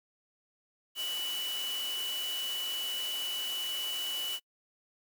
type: tone in noise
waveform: sine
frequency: 2960 Hz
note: F#7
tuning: in tune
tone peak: -33 dBFS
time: 0.95-4.4 s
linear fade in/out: 50 ms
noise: white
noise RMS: -41 dBFS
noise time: 0.95-4.4 s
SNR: +5 dB
effects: noise-tail reverb RT60 0.1 s tail -26 dB re dry + high-pass 300 Hz 12 dB/octave